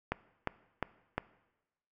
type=click train; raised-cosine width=0.5 ms; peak=-16 dBFS; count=4; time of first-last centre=0.12-1.18 s; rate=2.83 Hz; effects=noise-tail reverb RT60 1.0 s tail -19 dB re dry